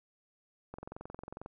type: click train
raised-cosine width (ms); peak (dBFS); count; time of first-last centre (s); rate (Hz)
1; -29; 17; 0.74-1.461; 22.2
effects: none